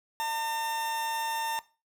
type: tone with amplitude modulation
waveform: 40% pulse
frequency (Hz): 906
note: A#5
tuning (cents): -50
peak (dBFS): -26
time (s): 0.2-1.59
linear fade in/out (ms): 0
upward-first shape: sine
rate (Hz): 286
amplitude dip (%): 30
effects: noise-tail reverb RT60 0.3 s tail -18 dB re dry